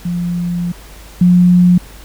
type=tone pair in turn; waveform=sine; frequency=174.61 / 178.28 Hz; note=F3 / F3; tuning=0 / +36 cents; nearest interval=unison; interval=36 cents; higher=second; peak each=-15 / -5 dBFS; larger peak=second; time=0.05-0.72 / 1.21-1.78 s; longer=first; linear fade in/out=5 ms; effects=added 50 Hz sine -35 dBFS peak until 2.04 s + pink hiss -39 dBFS RMS until 2.04 s